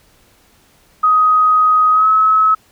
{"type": "tone with pitch glide", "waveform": "sine", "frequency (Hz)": [1255, 1288], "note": ["D#6", "E6"], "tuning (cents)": [15, -41], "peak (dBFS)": -8, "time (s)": [1.03, 2.55], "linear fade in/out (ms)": 10, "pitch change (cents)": 44, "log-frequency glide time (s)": [1.92, 2.07], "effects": ["pink hiss -52 dBFS RMS until 2.71 s"]}